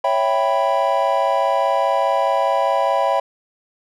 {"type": "chord", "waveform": "triangle", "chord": "C# half-diminished seventh", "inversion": "none", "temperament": "equal", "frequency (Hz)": [554.4, 659.3, 784, 987.8], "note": ["C#5", "E5", "G5", "B5"], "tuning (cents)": [0, 0, 0, 0], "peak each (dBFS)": -19, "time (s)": [0.04, 3.2], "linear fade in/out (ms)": 5, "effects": []}